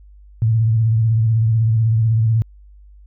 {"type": "tone with vibrato", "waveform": "sine", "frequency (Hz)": 112.2, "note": "A2", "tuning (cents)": 34, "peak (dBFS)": -12, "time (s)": [0.42, 2.42], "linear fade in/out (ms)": 0, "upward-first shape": "sine", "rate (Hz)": 16, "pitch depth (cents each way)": 60, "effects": ["added 50 Hz sine -41 dBFS peak until 3.06 s"]}